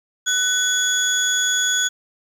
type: tone cluster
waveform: sine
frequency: 1495 / 3385 / 6770 Hz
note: F#6 / G#7 / G#8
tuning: +17 / +32 / +32 cents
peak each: -20 dBFS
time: 0.26-1.89 s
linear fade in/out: 20 ms
effects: tanh soft clip ceiling -12 dBFS + 8-bit